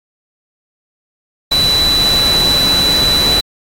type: tone in noise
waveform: sine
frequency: 3971 Hz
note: B7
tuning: 9 cents sharp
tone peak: -10 dBFS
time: 1.51-3.41 s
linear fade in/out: 10 ms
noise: pink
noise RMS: -19 dBFS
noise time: 1.51-3.41 s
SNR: +6 dB
effects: AAC 48 kbps